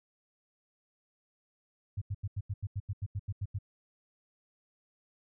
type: tone bursts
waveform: sine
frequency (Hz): 99.8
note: G2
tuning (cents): +32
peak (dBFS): -31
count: 13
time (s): 1.97-3.588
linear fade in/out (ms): 10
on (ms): 46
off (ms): 85
effects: none